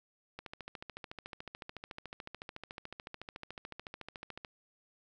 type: click train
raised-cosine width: 0.3 ms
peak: -27 dBFS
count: 57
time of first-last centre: 0.39-4.448 s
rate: 13.8 Hz
effects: none